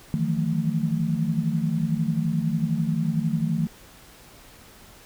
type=tone cluster; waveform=sine; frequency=155.6 / 166.8 / 179.6 / 186.8 / 222.8 Hz; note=D#3 / E3 / F3 / F#3 / A3; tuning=0 / +21 / +49 / +17 / +22 cents; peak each=-26 / -26 / -33 / -34 / -27 dBFS; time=0.14-3.67 s; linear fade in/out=0 ms; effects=pink hiss -49 dBFS RMS until 5.05 s